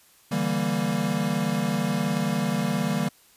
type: chord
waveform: square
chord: E half-diminished seventh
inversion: third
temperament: equal with one note detuned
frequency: 145.99 / 164.81 / 196 / 233.1 Hz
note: D3 / E3 / G3 / Bb3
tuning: -10 / 0 / 0 / 0 cents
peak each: -32 / -30 / -28 / -29 dBFS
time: 0.31-3.09 s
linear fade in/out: 10 ms
effects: white hiss -57 dBFS RMS until 3.36 s + resampled to 32000 Hz